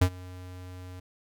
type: tone with ADSR envelope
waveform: square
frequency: 91.1 Hz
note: F#2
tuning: 26 cents flat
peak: -17 dBFS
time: 0.01-1 s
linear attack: 9 ms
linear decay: 72 ms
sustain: -24 dB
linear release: 7 ms
effects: none